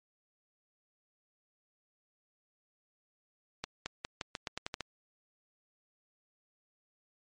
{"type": "accelerating click train", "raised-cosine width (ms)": 0.2, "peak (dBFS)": -18, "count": 10, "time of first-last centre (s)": [3.64, 4.807], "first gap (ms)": 220, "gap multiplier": 0.86, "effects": ["MP3 48 kbps"]}